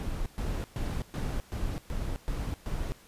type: noise bursts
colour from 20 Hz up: brown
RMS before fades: -32 dBFS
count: 8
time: 0-2.92 s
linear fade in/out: 0 ms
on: 260 ms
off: 120 ms
effects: pink hiss -56 dBFS RMS until 3.07 s + resampled to 32000 Hz